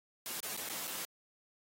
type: noise with dropouts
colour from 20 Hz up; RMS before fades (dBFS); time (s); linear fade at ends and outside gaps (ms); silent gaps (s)
white; -40; 0.26-1.05; 0; 0.403-0.43 / 0.566-0.575 / 0.689-0.697 / 0.872-0.877
effects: high-pass 150 Hz 12 dB/octave + AAC 48 kbps